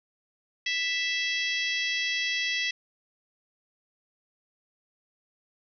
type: harmonic tone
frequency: 659.3 Hz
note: E5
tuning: in tune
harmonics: 3 / 4 / 5 / 6 / 7 / 8 / 9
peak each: -30 / -32 / -32 / -39 / -39 / -38 / -42 dBFS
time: 0.66-2.71 s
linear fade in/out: 5 ms
effects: none